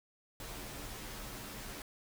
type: noise with comb filter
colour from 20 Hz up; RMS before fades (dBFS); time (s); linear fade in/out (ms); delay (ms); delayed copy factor
pink; -45; 0.4-1.82; 2; 12; -0.85
effects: none